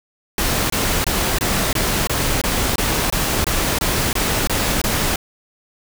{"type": "noise bursts", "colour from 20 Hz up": "pink", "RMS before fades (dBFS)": -19, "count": 14, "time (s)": [0.38, 5.159], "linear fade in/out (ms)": 2, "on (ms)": 320, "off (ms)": 23, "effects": []}